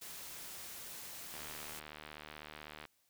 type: noise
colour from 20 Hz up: white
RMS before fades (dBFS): -48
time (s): 0.01-1.8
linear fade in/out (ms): 10
type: click train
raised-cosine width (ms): 0.3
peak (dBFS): -31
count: 116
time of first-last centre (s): 1.34-2.853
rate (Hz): 76
effects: white hiss -75 dBFS RMS until 3.09 s